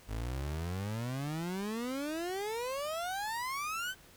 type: exponential sweep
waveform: 30% pulse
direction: up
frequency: 51 to 1568 Hz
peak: -32 dBFS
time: 0.07-3.95 s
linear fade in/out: 50 ms
effects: pink hiss -58 dBFS RMS until 4.16 s

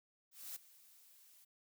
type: noise with ADSR envelope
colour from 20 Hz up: blue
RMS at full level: -45 dBFS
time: 0.31-1.45 s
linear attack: 250 ms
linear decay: 7 ms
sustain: -19 dB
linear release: 11 ms
effects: none

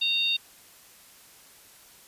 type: harmonic tone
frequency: 920 Hz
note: A#5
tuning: 23 cents flat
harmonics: 3 / 4 / 5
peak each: -28 / -24 / -36 dBFS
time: 0.01-0.37 s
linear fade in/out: 10 ms
effects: white hiss -53 dBFS RMS until 2.07 s + resampled to 32000 Hz

